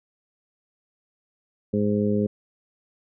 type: harmonic tone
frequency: 103.83 Hz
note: G#2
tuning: in tune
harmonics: 1 / 2 / 3 / 4 / 5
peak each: -29 / -22 / -31 / -26 / -30 dBFS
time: 1.73-2.27 s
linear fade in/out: 10 ms
effects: none